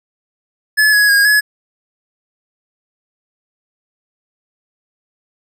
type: tone with pitch steps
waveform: square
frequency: 1716 / 1676 / 1633 / 1696 Hz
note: A6 / G#6 / G#6 / G#6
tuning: -44 / +15 / -30 / +36 cents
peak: -9 dBFS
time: 0.77-1.41 s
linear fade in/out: 20 ms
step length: 160 ms
effects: none